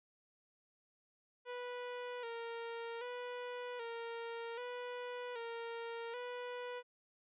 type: tone with vibrato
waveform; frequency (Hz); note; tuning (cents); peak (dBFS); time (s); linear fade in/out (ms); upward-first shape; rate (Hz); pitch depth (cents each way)
sawtooth; 477.3; A#4; +41; -38; 1.45-6.83; 50; square; 0.64; 51
effects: resampled to 8000 Hz